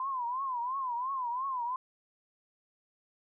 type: tone with vibrato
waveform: sine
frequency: 1017 Hz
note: C6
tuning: 50 cents flat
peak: -31 dBFS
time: 0-1.76 s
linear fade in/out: 2 ms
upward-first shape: triangle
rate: 2.9 Hz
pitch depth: 160 cents each way
effects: none